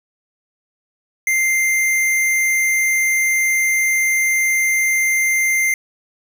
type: tone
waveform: square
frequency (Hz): 2093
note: C7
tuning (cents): 0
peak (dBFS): -15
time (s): 1.27-5.74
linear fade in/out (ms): 2
effects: none